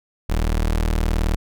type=tone; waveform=30% pulse; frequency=39.15 Hz; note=D#1; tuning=11 cents sharp; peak=-15 dBFS; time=0.29-1.36 s; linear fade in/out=10 ms; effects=none